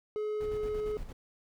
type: tone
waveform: triangle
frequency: 424.7 Hz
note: G#4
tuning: 39 cents sharp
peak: -29 dBFS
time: 0.16-0.97 s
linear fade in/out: 0 ms
type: noise with tremolo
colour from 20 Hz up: brown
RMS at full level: -41 dBFS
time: 0.4-1.13 s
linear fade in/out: 10 ms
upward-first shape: square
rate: 8.7 Hz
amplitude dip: 50%
effects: none